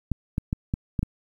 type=clicks; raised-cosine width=5 ms; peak=-12 dBFS; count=6; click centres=0.117 / 0.381 / 0.529 / 0.739 / 0.992 / 1.03 s; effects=9-bit